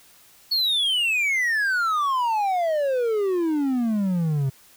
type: exponential sweep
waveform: triangle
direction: down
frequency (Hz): 4435 to 130.81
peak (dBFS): -18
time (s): 0.51-4.5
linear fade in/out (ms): 10
effects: white hiss -53 dBFS RMS until 4.76 s